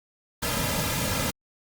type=noise with comb filter; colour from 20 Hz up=pink; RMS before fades=-27 dBFS; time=0.42-1.31 s; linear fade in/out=10 ms; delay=2.7 ms; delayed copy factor=-0.85; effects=Opus 48 kbps